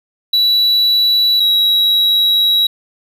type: tone pair in turn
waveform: triangle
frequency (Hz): 3935 / 3872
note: B7 / B7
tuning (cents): -7 / -35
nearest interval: unison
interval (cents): 28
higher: first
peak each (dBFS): -8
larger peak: neither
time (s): 0.33-1.4 / 1.4-2.67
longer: second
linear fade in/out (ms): 5
effects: none